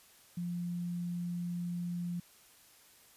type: tone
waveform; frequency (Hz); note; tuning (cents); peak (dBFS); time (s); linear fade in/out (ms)
sine; 174.61; F3; 0; -34; 0.37-2.2; 5
effects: white hiss -61 dBFS RMS until 3.16 s + resampled to 32000 Hz